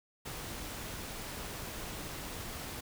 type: noise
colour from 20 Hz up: pink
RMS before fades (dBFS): -42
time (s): 0.25-2.81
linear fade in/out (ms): 10
effects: none